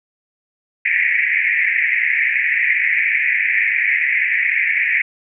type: band-pass noise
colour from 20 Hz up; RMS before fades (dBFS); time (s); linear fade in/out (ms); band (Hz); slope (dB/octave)
pink; -17; 0.85-5.02; 5; 1800 to 2400; 96
effects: none